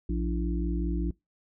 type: harmonic tone with a mistuned harmonic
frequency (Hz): 58.27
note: A#1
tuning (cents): 0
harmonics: 1 / 3 / 5 / 6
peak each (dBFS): -28 / -33 / -35 / -36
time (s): 0.09-1.11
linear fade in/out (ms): 5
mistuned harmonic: 6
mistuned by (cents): -67
effects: noise-tail reverb RT60 0.2 s tail -24 dB re dry